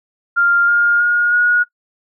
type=tone with pitch steps; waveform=sine; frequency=1396.9 / 1413.9 / 1431.2 / 1448.7 Hz; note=F6 / F6 / F6 / F#6; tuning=0 / +21 / +42 / -37 cents; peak=-10 dBFS; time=0.36-1.64 s; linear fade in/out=20 ms; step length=320 ms; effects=noise-tail reverb RT60 0.1 s tail -19 dB re dry